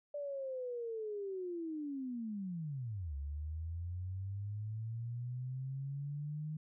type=linear two-way sweep; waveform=sine; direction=down then up; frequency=587 to 68.9 to 155.6 Hz; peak=-38 dBFS; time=0.14-6.57 s; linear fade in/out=5 ms; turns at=3.15 s; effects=none